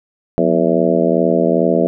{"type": "harmonic tone with a mistuned harmonic", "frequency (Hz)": 82.41, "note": "E2", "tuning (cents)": 0, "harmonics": [2, 3, 4, 5, 6, 7, 8], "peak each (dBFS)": [-19, -19, -19, -19, -19, -19, -19], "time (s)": [0.38, 1.87], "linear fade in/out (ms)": 0, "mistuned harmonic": 2, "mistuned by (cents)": 140, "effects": []}